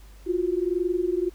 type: tone pair together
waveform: sine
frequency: 345 / 366.6 Hz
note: F4 / F#4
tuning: -21 / -16 cents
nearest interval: minor second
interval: 105 cents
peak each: -25 dBFS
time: 0.26-1.3 s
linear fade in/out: 20 ms
effects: added 50 Hz sine -45 dBFS peak until 1.34 s + pink hiss -56 dBFS RMS until 1.34 s

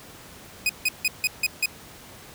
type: tone bursts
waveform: sawtooth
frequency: 2500 Hz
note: D#7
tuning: 8 cents sharp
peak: -16 dBFS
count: 6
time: 0.66-1.658 s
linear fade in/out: 2 ms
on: 33 ms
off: 160 ms
effects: pink hiss -45 dBFS RMS until 2.34 s + high-pass 60 Hz 12 dB/octave

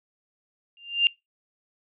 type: tone with exponential growth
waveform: sine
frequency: 2794 Hz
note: F7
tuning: in tune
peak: -13 dBFS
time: 0.77-1.07 s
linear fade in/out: 1 ms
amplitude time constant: 65 ms
effects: noise-tail reverb RT60 0.2 s tail -23 dB re dry

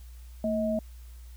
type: tone pair together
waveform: sine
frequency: 224.2 / 634.1 Hz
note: A3 / D#5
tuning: +33 / +33 cents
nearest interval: octave + tritone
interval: 1800 cents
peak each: -28 dBFS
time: 0.44-0.79 s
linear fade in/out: 2 ms
effects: added 60 Hz sine -43 dBFS peak until 1.36 s + white hiss -60 dBFS RMS until 1.36 s

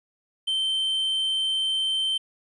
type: tone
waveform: triangle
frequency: 3108 Hz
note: G7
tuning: 16 cents flat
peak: -21 dBFS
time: 0.47-2.18 s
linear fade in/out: 10 ms
effects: resampled to 24000 Hz + 10-bit

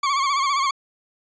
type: tone with vibrato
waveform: 40% pulse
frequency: 1110 Hz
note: C#6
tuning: 2 cents sharp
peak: -18 dBFS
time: 0.03-0.71 s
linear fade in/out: 5 ms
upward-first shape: sine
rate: 15 Hz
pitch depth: 74 cents each way
effects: resampled to 16000 Hz

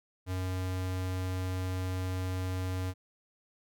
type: tone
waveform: square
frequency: 92.5 Hz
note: F#2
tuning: in tune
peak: -32 dBFS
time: 0.26-2.94 s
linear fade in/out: 50 ms
effects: none

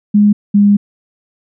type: tone pair in turn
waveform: sine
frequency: 207 / 203.6 Hz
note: G#3 / G#3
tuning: -5 / -34 cents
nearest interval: unison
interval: 29 cents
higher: first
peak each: -5 dBFS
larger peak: neither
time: 0.14-0.33 / 0.54-0.77 s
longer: second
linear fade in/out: 10 ms
effects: none

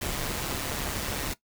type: noise with amplitude modulation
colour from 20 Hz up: pink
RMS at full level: -29 dBFS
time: 0.01-1.34 s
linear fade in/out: 10 ms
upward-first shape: sine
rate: 140 Hz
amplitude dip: 60%
effects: noise-tail reverb RT60 0.1 s tail -17 dB re dry

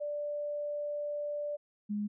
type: tone pair in turn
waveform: sine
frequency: 587.3 / 207.6 Hz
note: D5 / G#3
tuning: 0 / 0 cents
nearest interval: octave + tritone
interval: 1800 cents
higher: first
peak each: -33 / -31 dBFS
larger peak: second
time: 0-1.57 / 1.89-2.08 s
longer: first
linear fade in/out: 20 ms
effects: none

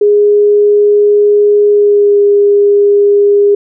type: tone with pitch glide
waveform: sine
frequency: 413.4 to 407 Hz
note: G#4 to G#4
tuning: -8 to -35 cents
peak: -4 dBFS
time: 0.01-3.55 s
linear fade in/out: 5 ms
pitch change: -27 cents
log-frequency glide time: 1.69-2.2 s
effects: none

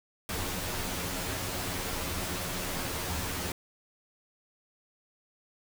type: noise with comb filter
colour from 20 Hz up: pink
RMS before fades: -34 dBFS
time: 0.29-3.52 s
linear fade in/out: 2 ms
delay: 11 ms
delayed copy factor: +0.65
effects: none

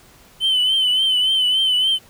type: tone with vibrato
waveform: triangle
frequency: 3050 Hz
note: G7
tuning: 48 cents flat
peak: -12 dBFS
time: 0.4-1.99 s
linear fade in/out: 50 ms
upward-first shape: triangle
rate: 3.5 Hz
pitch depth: 62 cents each way
effects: tanh soft clip ceiling -10 dBFS + pink hiss -49 dBFS RMS until 2.09 s

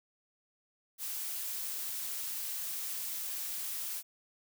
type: noise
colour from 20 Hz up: blue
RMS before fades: -38 dBFS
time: 0.98-4.03 s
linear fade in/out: 50 ms
effects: none

